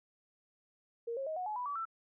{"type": "tone with pitch steps", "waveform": "sine", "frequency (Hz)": [466.2, 541.7, 629.5, 731.5, 850.1, 987.8, 1147.9, 1333.9], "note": ["A#4", "C#5", "D#5", "F#5", "G#5", "B5", "D6", "E6"], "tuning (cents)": [0, -40, 20, -20, 40, 0, -40, 20], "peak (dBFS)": -35, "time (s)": [1.07, 1.854], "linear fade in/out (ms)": 10, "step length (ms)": 98, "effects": []}